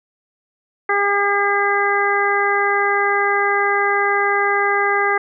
harmonic tone, 403.7 Hz, G#4, 49 cents flat, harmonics 1 / 2 / 3 / 4 / 5, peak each -21 / -21 / -21 / -21 / -21 dBFS, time 0.89-5.18 s, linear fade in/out 5 ms, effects none

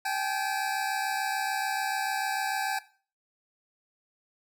25% pulse tone pair together, 780.2 / 847 Hz, G5 / G#5, -8 / +34 cents, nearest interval minor second, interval 142 cents, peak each -26 / -29 dBFS, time 0.05-2.79 s, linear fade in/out 5 ms, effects noise-tail reverb RT60 0.4 s tail -17 dB re dry

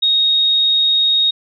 sine tone, 3742 Hz, A#7, 6 cents sharp, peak -11 dBFS, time 0.02-1.31 s, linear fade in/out 10 ms, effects none

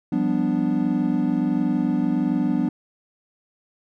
triangle chord, G dominant seventh, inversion third, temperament equal, 174.61 / 196 / 246.9 / 293.7 Hz, F3 / G3 / B3 / D4, 0 / 0 / 0 / 0 cents, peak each -25 / -24 / -21 / -22 dBFS, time 0.12-2.69 s, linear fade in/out 5 ms, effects none

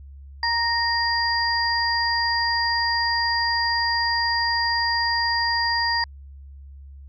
sine tone cluster, 939 / 1856 / 4792 Hz, A#5 / A#6 / D8, +12 / -8 / +34 cents, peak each -24 dBFS, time 0.43-6.04 s, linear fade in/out 2 ms, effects added 69 Hz sine -39 dBFS peak until 7.08 s

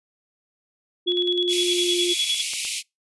sine tone with pitch glide, 354.9 to 351.8 Hz, F4 to F4, +28 to +13 cents, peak -22 dBFS, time 1.06-2.14 s, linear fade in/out 20 ms, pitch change -15 cents, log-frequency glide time 1.44-1.99 s
sine tone with tremolo, 3372 Hz, G#7, 26 cents sharp, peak -20 dBFS, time 1.07-2.42 s, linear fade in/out 10 ms, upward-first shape square, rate 9.8 Hz, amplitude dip 60%
pink high-pass noise, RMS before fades -27 dBFS, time 1.48-2.83 s, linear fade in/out 50 ms, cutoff 2200 Hz, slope 96 dB/octave
clicks, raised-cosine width 0.3 ms, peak -24 dBFS, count 2, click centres 2.535 / 2.65 s
effects noise-tail reverb RT60 0.2 s tail -26 dB re dry + resampled to 24000 Hz

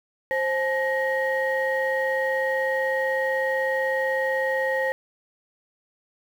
sine tone cluster, 528 / 860 / 1880 Hz, C5 / A5 / A#6, +16 / -40 / +14 cents, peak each -23 / -30 / -25 dBFS, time 0.31-4.92 s, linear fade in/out 0 ms, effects tanh soft clip ceiling -15 dBFS + 8-bit

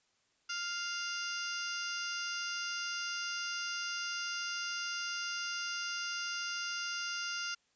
harmonic tone, 698.5 Hz, F5, in tune, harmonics 2 / 3 / 4 / 5 / 6 / 7 / 8 / 9, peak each -39 / -49 / -42 / -51 / -53 / -43 / -46 / -47 dBFS, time 0.49-7.55 s, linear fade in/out 10 ms, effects white hiss -74 dBFS RMS until 7.75 s + resampled to 16000 Hz

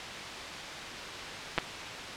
clicks, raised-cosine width 0.3 ms, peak -10 dBFS, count 2, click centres 1.579 / 1.585 s, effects white hiss -38 dBFS RMS until 2.16 s + low-pass 4000 Hz 12 dB/octave

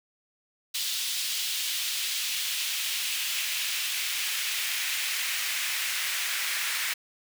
pink noise with high-pass filter sweep, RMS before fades -30 dBFS, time 0.74-6.94 s, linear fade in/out 10 ms, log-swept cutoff 3500 to 1900 Hz, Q 1.6, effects none

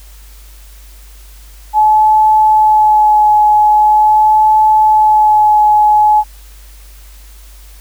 sine tone with vibrato, 854 Hz, G#5, 48 cents sharp, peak -5 dBFS, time 1.73-6.24 s, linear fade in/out 50 ms, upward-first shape sine, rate 0.43 Hz, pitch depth 17 cents each way, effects added 50 Hz sine -34 dBFS peak until 7.8 s + white hiss -43 dBFS RMS until 7.8 s

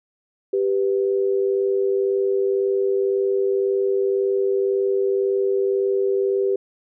sine tone pair together, 392 / 493.9 Hz, G4 / B4, 0 / 0 cents, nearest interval major third, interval 400 cents, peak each -18 / -25 dBFS, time 0.53-6.56 s, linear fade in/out 5 ms, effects none

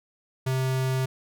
square tone, 130.81 Hz, C3, in tune, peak -24 dBFS, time 0.46-1.06 s, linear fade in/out 10 ms, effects none

